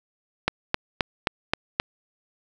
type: click train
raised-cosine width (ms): 0.3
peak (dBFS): -4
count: 6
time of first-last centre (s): 0.48-1.799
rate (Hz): 3.79
effects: none